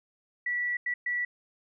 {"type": "tone bursts at uneven times", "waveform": "sine", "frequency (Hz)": 1951, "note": "B6", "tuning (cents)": -22, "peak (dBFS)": -27, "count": 3, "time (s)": [[0.46, 0.77], [0.86, 0.94], [1.06, 1.25]], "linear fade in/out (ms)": 5, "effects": []}